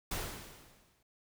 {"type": "noise with exponential decay", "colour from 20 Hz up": "pink", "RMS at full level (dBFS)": -35, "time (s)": [0.11, 1.03], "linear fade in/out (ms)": 5, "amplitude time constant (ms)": 200, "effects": []}